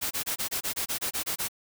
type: noise bursts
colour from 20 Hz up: white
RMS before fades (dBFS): -30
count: 12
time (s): 0.01-1.485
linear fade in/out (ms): 20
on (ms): 100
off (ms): 25
effects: none

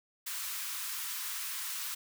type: high-pass noise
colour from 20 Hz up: white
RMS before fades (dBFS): -38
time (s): 0.26-1.95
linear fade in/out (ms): 10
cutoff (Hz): 970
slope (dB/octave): 48
effects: none

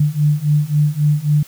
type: beating tone pair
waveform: sine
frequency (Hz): 146.83 / 150.53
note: D3 / D3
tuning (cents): 0 / +43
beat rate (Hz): 3.7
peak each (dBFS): -16 / -15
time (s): 0-1.43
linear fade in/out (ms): 5
effects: white hiss -43 dBFS RMS until 1.47 s

